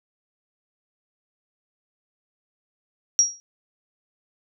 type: tone with exponential decay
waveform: sine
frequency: 5670 Hz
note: F8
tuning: 25 cents sharp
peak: -10 dBFS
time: 3.19-3.4 s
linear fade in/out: 0 ms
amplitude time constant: 44 ms
effects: none

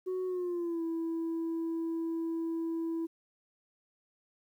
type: tone with pitch glide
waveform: sine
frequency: 370 to 329.6 Hz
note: F#4 to E4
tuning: 0 to 0 cents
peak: -29 dBFS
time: 0.06-3.07 s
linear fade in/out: 20 ms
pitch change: -200 cents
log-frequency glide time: 0.26-0.83 s
effects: tanh soft clip ceiling -30 dBFS + 11-bit

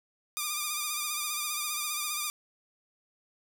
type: tone with vibrato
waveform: 5% pulse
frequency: 1200 Hz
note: D6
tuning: 37 cents sharp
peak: -19 dBFS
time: 0.37-2.3 s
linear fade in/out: 0 ms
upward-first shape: sine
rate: 15 Hz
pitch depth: 46 cents each way
effects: none

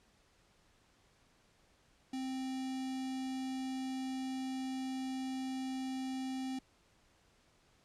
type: tone with notch filter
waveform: square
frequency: 261.8 Hz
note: C4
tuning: 1 cent sharp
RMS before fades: -39 dBFS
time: 2.13-6.59 s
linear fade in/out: 5 ms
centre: 1400 Hz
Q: 1.2
effects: pink hiss -69 dBFS RMS until 7.84 s + low-pass 8000 Hz 12 dB/octave

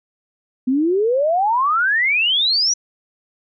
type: exponential sweep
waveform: sine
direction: up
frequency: 247.1 to 5960 Hz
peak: -14 dBFS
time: 0.67-2.74 s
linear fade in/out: 10 ms
effects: none

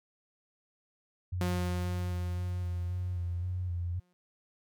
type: tone with vibrato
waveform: sine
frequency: 88.9 Hz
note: F2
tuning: 31 cents sharp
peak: -31 dBFS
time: 1.32-4 s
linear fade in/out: 10 ms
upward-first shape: square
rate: 1.9 Hz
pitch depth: 37 cents each way
type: tone with exponential decay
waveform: sawtooth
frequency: 178.8 Hz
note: F3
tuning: 41 cents sharp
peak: -26 dBFS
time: 1.41-4.13 s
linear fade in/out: 0 ms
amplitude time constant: 590 ms
effects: none

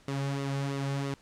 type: tone with flanger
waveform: sawtooth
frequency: 138.59 Hz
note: C#3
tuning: in tune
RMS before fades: -32 dBFS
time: 0.08-1.14 s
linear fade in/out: 2 ms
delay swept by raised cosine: 1.2 to 3.1 ms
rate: 3 Hz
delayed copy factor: -0.55
effects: pink hiss -60 dBFS RMS until 1.21 s + low-pass 8000 Hz 12 dB/octave

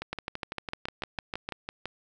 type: two click trains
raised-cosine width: 0.3 ms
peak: -18 / -16 dBFS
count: 12 / 10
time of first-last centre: 0.02-1.856 / 0.13-1.49 s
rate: 5.99 / 6.62 Hz
effects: none

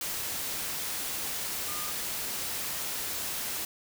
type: tone in noise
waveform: sine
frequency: 1215 Hz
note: D#6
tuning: 42 cents flat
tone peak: -41 dBFS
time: 1.68-1.91 s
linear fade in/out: 2 ms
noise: white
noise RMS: -34 dBFS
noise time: 0.01-3.65 s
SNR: -10 dB
effects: none

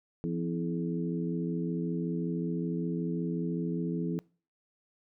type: harmonic tone with a mistuned harmonic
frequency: 85.3 Hz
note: F2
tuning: 40 cents flat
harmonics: 2 / 3 / 4 / 5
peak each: -32 / -36 / -37 / -39 dBFS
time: 0.24-4.19 s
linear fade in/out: 0 ms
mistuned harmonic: 4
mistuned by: -59 cents
effects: noise-tail reverb RT60 0.4 s tail -24 dB re dry

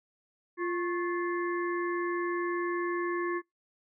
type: harmonic tone with a mistuned harmonic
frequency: 348.1 Hz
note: F4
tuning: 6 cents flat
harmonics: 1 / 3 / 5 / 6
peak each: -30 / -36 / -38 / -44 dBFS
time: 0.57-3.42 s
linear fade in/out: 50 ms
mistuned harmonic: 3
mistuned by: +77 cents
effects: noise-tail reverb RT60 0.2 s tail -25 dB re dry

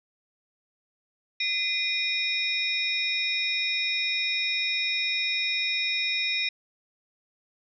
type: tone cluster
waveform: sine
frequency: 2049 / 2442 / 3774 / 5350 Hz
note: C7 / D#7 / A#7 / E8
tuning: -37 / -33 / +21 / +25 cents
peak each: -34 / -28 / -29 / -32 dBFS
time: 1.4-6.49 s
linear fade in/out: 5 ms
effects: none

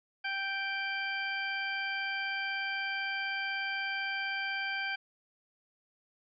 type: harmonic tone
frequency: 783 Hz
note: G5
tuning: 2 cents flat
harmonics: 1 / 2 / 3 / 4 / 6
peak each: -41 / -35 / -37 / -42 / -46 dBFS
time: 0.24-4.96 s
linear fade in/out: 10 ms
effects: none

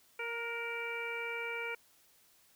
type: harmonic tone with a mistuned harmonic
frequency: 466.2 Hz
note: A#4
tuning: in tune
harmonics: 1 / 2 / 3 / 4 / 5 / 6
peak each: -42 / -46 / -43 / -49 / -39 / -51 dBFS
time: 0.19-1.75 s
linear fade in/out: 5 ms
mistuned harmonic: 3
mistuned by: +20 cents
effects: white hiss -66 dBFS RMS until 2.55 s

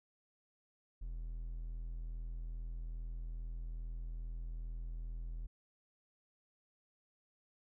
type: tone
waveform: triangle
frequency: 41.2 Hz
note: E1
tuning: in tune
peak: -38 dBFS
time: 1.01-5.47 s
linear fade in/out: 10 ms
effects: none

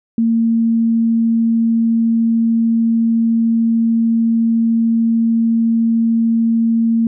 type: tone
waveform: sine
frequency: 228.4 Hz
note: A#3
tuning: 35 cents flat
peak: -11 dBFS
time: 0.18-7.07 s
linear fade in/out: 2 ms
effects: none

